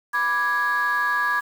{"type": "chord", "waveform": "sine", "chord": "G# diminished", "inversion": "first", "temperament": "equal", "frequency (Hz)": [987.8, 1174.7, 1661.2], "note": ["B5", "D6", "G#6"], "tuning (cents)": [0, 0, 0], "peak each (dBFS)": [-25, -24, -20], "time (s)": [0.13, 1.41], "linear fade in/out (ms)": 20, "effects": ["tanh soft clip ceiling -15 dBFS", "7-bit"]}